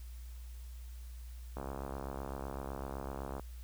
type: click train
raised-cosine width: 1 ms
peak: -27 dBFS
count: 125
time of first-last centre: 1.57-3.396 s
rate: 67.9 Hz
effects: added 60 Hz sine -44 dBFS peak until 3.63 s + white hiss -62 dBFS RMS until 3.63 s